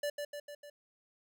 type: tone with echo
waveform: square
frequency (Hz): 583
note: D5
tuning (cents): -13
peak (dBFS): -33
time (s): 0.03-0.1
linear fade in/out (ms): 5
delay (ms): 150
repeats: 4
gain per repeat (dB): -4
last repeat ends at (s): 0.7
effects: none